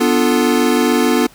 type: chord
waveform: square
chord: B half-diminished seventh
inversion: none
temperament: equal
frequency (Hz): 246.9 / 293.7 / 349.2 / 440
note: B3 / D4 / F4 / A4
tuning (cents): 0 / 0 / 0 / 0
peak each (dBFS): -16 / -19 / -19 / -19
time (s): 0-1.27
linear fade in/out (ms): 10
effects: pink hiss -45 dBFS RMS until 1.34 s